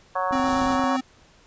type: harmonic tone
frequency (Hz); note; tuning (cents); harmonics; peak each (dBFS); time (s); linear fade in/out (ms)
185; F#3; 0; 3 / 4 / 5 / 6 / 7 / 8 / 9; -29 / -28 / -30 / -26 / -36 / -40 / -36; 0.15-0.97; 10
type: click train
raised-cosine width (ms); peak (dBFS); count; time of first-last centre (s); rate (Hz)
3; -25; 13; 0.31-0.839; 22.7
type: tone with vibrato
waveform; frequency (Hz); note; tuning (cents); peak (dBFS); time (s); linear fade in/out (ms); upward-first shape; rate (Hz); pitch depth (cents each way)
square; 261.6; C4; 0; -24; 0.32-1.01; 10; square; 8.7; 15
type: band-stop noise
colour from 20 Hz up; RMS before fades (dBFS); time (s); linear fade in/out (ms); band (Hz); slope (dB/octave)
pink; -36; 0.42-0.78; 50; 700 to 3200; 48
effects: pink hiss -55 dBFS RMS until 1.46 s + resampled to 16000 Hz